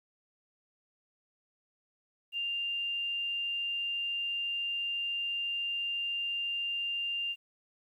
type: tone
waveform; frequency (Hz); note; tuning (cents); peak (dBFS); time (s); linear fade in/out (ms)
sine; 2794; F7; 0; -31; 2.32-7.36; 50
effects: 11-bit